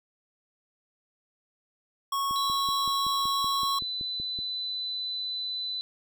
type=tone; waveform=square; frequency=1103 Hz; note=C#6; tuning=9 cents flat; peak=-27 dBFS; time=2.12-3.79 s; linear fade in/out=5 ms
type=click train; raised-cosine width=3 ms; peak=-30 dBFS; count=12; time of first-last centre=2.31-4.389 s; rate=5.29 Hz
type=tone with pitch glide; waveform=sine; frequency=3947 to 4002 Hz; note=B7 to B7; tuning=-2 to +22 cents; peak=-30 dBFS; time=2.36-5.81 s; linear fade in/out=0 ms; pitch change=+24 cents; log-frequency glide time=3.43-3.85 s
effects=none